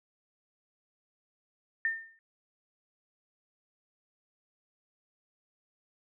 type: tone with exponential decay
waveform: sine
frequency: 1810 Hz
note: A6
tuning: 48 cents sharp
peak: -24 dBFS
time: 1.85-2.19 s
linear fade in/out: 1 ms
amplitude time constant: 72 ms
effects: none